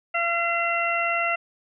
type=harmonic tone; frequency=682 Hz; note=F5; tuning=41 cents flat; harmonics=1 / 2 / 3 / 4; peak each=-27 / -27 / -27 / -27 dBFS; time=0.14-1.36 s; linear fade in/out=10 ms; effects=none